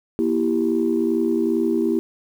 sine chord, E diminished, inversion second, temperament equal with one note detuned, 238.9 / 329.6 / 392 Hz, Bb3 / E4 / G4, +43 / 0 / 0 cents, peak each -22 / -20 / -22 dBFS, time 0.19-1.99 s, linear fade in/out 0 ms, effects tanh soft clip ceiling -9 dBFS + 8-bit

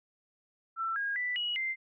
sine tone with pitch steps, 1338 / 1631 / 1979 / 2912 / 2086 Hz, E6 / G#6 / B6 / F#7 / C7, +25 / -32 / +3 / -28 / -6 cents, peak -30 dBFS, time 0.76-1.76 s, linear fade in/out 50 ms, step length 200 ms, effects none

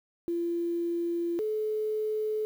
sine tone pair in turn, 341.6 / 430.4 Hz, F4 / A4, -38 / -38 cents, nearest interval major third, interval 400 cents, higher second, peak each -27 dBFS, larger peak neither, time 0.28-1.39 / 1.39-2.45 s, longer first, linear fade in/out 0 ms, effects 9-bit

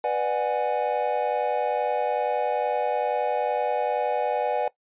triangle chord, G# half-diminished seventh, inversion first, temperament equal with one note detuned, 493.9 / 596.2 / 740 / 830.6 Hz, B4 / D5 / F#5 / G#5, 0 / +26 / 0 / 0 cents, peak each -26 dBFS, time 0.04-4.68 s, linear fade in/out 2 ms, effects noise-tail reverb RT60 0.1 s tail -19 dB re dry + resampled to 8000 Hz

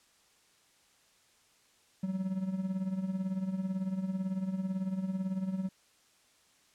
triangle tone with tremolo, 188.9 Hz, F#3, 36 cents sharp, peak -26 dBFS, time 2.03-5.69 s, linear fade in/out 5 ms, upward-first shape triangle, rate 18 Hz, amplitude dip 75%, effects white hiss -66 dBFS RMS until 6.74 s + low-pass 9000 Hz 12 dB/octave

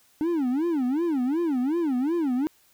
triangle tone with vibrato, 292.4 Hz, D4, 7 cents flat, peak -20 dBFS, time 0.21-2.47 s, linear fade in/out 0 ms, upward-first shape sine, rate 2.7 Hz, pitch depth 300 cents each way, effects white hiss -61 dBFS RMS until 2.73 s

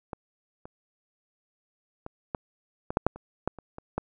clicks, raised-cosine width 1 ms, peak -20 / -28 / -23 / -15 / -17 / -7 / -6 / -28 / -12 / -28 / -25 / -14 dBFS, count 12, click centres 0.132 / 0.655 / 2.064 / 2.348 / 2.905 / 2.971 / 3.066 / 3.16 / 3.476 / 3.587 / 3.784 / 3.98 s, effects none

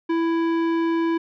sine tone with tanh clipping, 331.3 Hz, E4, 9 cents sharp, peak -21 dBFS, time 0.09-1.18 s, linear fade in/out 10 ms, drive 15 dB, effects none

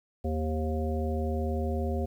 harmonic tone with a mistuned harmonic, 78.5 Hz, D#2, 16 cents sharp, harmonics 1 / 3 / 5 / 7 / 9, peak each -29 / -34 / -36 / -37 / -39 dBFS, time 0.24-2.06 s, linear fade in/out 10 ms, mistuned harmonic 7, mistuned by -42 cents, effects 10-bit

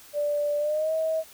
sine tone with pitch glide, 586 to 639 Hz, D5 to D#5, -4 to +46 cents, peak -23 dBFS, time 0.13-1.24 s, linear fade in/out 50 ms, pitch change +150 cents, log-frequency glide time 0.58-0.93 s, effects white hiss -50 dBFS RMS until 1.33 s

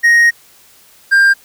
triangle tone pair in turn, 1872 / 1594.8 Hz, A#6 / G6, +7 / +29 cents, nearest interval minor third, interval 278 cents, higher first, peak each -4 dBFS, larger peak neither, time 0.03-0.31 / 1.11-1.34 s, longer first, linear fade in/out 20 ms, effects white hiss -46 dBFS RMS until 1.44 s

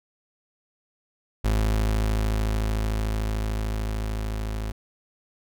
35% pulse tone with level ramp, 53.5 Hz, A1, 48 cents flat, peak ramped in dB -18 to -26 dBFS, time 1.44-4.72 s, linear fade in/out 10 ms, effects none

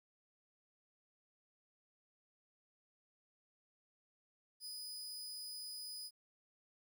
sawtooth tone with amplitude modulation, 4978 Hz, D#8, in tune, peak -40 dBFS, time 4.6-6.11 s, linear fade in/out 50 ms, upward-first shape sine, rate 251 Hz, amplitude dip 50%, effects 13-bit

